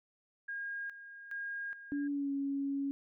sine tone with tremolo, 1624 Hz, G#6, 39 cents flat, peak -37 dBFS, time 0.48-2.08 s, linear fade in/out 10 ms, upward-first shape square, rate 1.2 Hz, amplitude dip 70%
sine tone with pitch glide, 286.3 to 277.8 Hz, D4 to C#4, -44 to +4 cents, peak -32 dBFS, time 1.92-2.91 s, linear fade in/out 0 ms, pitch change -52 cents, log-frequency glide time 2.09-2.32 s
effects none

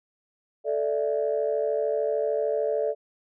sine chord, A suspended fourth, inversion none, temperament just, 440 / 586.7 / 660 Hz, A4 / D5 / E5, 0 / -2 / +2 cents, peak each -26 / -26 / -30 dBFS, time 0.64-2.95 s, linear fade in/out 50 ms, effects tanh soft clip ceiling -14 dBFS

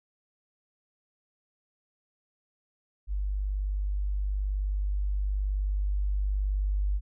sine tone with level ramp, 49.49 Hz, G1, 17 cents sharp, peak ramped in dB -27 to -24 dBFS, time 3.07-7.01 s, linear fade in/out 50 ms, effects none

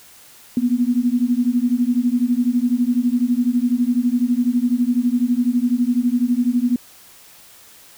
sine beating tone pair, 238.1 / 250.1 Hz, A#3 / B3, +37 / +22 cents, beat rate 12 Hz, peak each -18 dBFS, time 0.57-6.76 s, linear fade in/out 2 ms, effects white hiss -46 dBFS RMS until 7.97 s

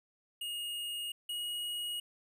square tone pair in turn, 2860 / 2893 Hz, F7 / F#7, +41 / -40 cents, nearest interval unison, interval 19 cents, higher second, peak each -37 / -36 dBFS, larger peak second, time 0.41-1.12 / 1.29-2 s, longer neither, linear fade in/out 5 ms, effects 12-bit

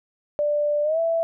sine tone with pitch glide, 590 to 662.3 Hz, D5 to E5, +8 to +8 cents, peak -19 dBFS, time 0.39-1.23 s, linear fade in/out 0 ms, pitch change +200 cents, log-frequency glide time 0.83-0.99 s, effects none

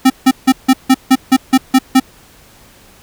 square tone bursts, 261.6 Hz, C4, in tune, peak -5 dBFS, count 10, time 0.05-2 s, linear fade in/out 10 ms, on 51 ms, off 160 ms, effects pink hiss -44 dBFS RMS until 3.02 s

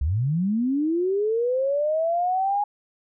sine linear sweep, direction up, 62.6 to 830.6 Hz, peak -20 dBFS, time 0.01-2.64 s, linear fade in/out 5 ms, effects none

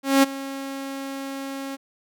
sawtooth tone with ADSR envelope, 272.6 Hz, C#4, 29 cents flat, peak -8 dBFS, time 0.03-1.77 s, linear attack 200 ms, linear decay 18 ms, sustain -18 dB, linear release 27 ms, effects none

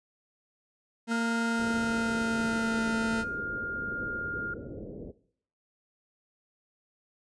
40% pulse tone with pitch glide, 230 to 225 Hz, A#3 to A3, -23 to +39 cents, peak -26 dBFS, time 1.07-3.25 s, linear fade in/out 50 ms, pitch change -38 cents, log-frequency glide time 1.48-2.94 s
sine tone, 1410 Hz, F6, 16 cents sharp, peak -32 dBFS, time 1.11-4.54 s, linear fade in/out 5 ms
white low-pass noise, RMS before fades -41 dBFS, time 1.58-5.12 s, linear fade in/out 20 ms, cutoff 530 Hz, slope 48 dB/octave
effects noise-tail reverb RT60 0.6 s tail -18 dB re dry + resampled to 22050 Hz

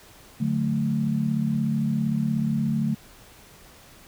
sine chord, D major, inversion none, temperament equal with one note detuned, 146.83 / 182.87 / 220 Hz, D3 / F#3 / A3, 0 / -20 / 0 cents, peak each -26 / -29 / -24 dBFS, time 0.4-2.95 s, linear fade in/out 10 ms, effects pink hiss -50 dBFS RMS until 4.07 s

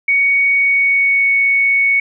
sine tone with pitch glide, 2236 to 2221 Hz, C#7 to C#7, +14 to +3 cents, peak -10 dBFS, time 0.08-2 s, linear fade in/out 5 ms, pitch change -11 cents, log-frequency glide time 0.55-1.3 s, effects none

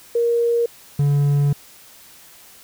sine / triangle tone pair in turn, 470 / 143.25 Hz, A#4 / D3, +14 / -43 cents, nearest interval octave + major sixth, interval 2057 cents, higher first, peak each -15 / -12 dBFS, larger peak second, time 0.15-0.66 / 0.99-1.53 s, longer second, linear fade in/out 5 ms, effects white hiss -46 dBFS RMS until 2.63 s

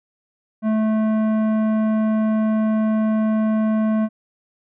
sine tone with tanh clipping, 217.8 Hz, A3, 17 cents flat, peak -18 dBFS, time 0.62-4.09 s, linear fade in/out 50 ms, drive 13 dB, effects none

